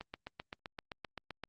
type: click train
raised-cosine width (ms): 0.3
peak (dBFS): -26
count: 12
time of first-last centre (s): 0.01-1.437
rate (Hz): 7.71
effects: Opus 32 kbps